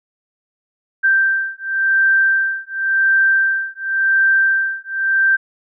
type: beating tone pair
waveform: sine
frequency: 1568 / 1568.92 Hz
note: G6 / G6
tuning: 0 / +1 cents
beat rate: 0.92 Hz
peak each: -16 dBFS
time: 1.03-5.37 s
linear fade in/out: 20 ms
effects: none